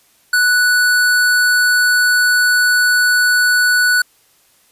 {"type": "tone", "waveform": "square", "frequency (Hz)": 1480, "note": "F#6", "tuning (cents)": 0, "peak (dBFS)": -11, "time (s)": [0.33, 4.02], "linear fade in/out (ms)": 5, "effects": ["white hiss -54 dBFS RMS until 4.71 s", "resampled to 32000 Hz"]}